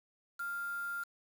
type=tone with quantisation; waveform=sine; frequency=1396.9 Hz; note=F6; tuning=in tune; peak=-36 dBFS; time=0.39-1.04 s; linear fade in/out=10 ms; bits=8; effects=none